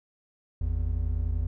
triangle tone pair together, 51.99 / 82.41 Hz, G#1 / E2, +3 / 0 cents, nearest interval minor sixth, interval 797 cents, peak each -26 dBFS, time 0.61-1.47 s, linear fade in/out 5 ms, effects none

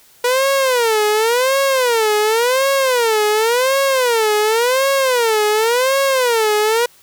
sawtooth tone with vibrato, 480.7 Hz, B4, 47 cents flat, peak -9 dBFS, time 0.24-6.86 s, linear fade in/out 5 ms, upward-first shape sine, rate 0.91 Hz, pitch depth 230 cents each way, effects white hiss -49 dBFS RMS until 7.02 s

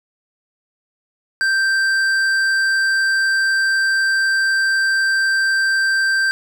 sine tone with hard clipping, 1568 Hz, G6, in tune, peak -16 dBFS, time 1.41-6.31 s, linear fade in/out 0 ms, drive 9 dB, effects none

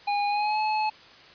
square tone with pitch glide, 818 to 859.2 Hz, G#5 to A5, -26 to -41 cents, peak -24 dBFS, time 0.07-0.9 s, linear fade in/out 10 ms, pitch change +85 cents, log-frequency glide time 0.28-0.59 s, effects white hiss -50 dBFS RMS until 1.34 s + resampled to 11025 Hz

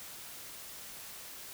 silence, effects white hiss -47 dBFS RMS until 1.53 s

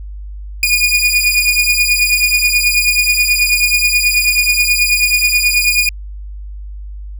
sawtooth beating tone pair, 2443 / 2452.3 Hz, D#7 / D#7, -32 / -26 cents, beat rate 9.3 Hz, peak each -10 dBFS, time 0.63-5.89 s, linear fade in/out 2 ms, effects added 50 Hz sine -25 dBFS peak until 7.19 s

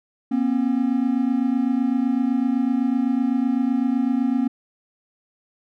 triangle tone pair together, 240.8 / 268.7 Hz, B3 / C4, -44 / +46 cents, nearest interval major second, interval 190 cents, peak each -19 dBFS, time 0.31-4.48 s, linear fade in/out 10 ms, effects none

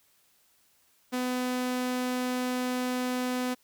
sawtooth tone, 251.1 Hz, B3, 29 cents sharp, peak -24 dBFS, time 1.12-3.55 s, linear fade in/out 20 ms, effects white hiss -66 dBFS RMS until 3.63 s

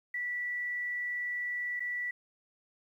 sine tone with dropouts, 1958 Hz, B6, 15 cents flat, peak -32 dBFS, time 0.14-2.11 s, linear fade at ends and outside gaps 5 ms, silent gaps 1.796-1.803 s, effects 11-bit

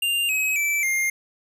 square tone with pitch steps, 2794 / 2547 / 2322 / 2117 Hz, F7 / D#7 / D7 / C7, 0 / +40 / -20 / +20 cents, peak -21 dBFS, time 0.02-1.1 s, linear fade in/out 5 ms, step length 270 ms, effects none

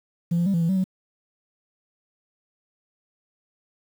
sine tone with pitch steps, 170.3 / 172.5 / 197.1 / 168.5 / 166 / 190.8 / 187.2 Hz, F3 / F3 / G3 / E3 / E3 / G3 / F#3, -43 / -21 / +10 / +38 / +12 / -47 / +20 cents, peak -17 dBFS, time 0.31-0.842 s, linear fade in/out 10 ms, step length 76 ms, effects tanh soft clip ceiling -17 dBFS + 8-bit

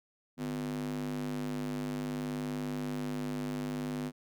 square tone with high-pass filter, 50.3 Hz, G1, 45 cents sharp, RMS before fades -36 dBFS, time 0.37-4.12 s, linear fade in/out 50 ms, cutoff 210 Hz, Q 7.3, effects none

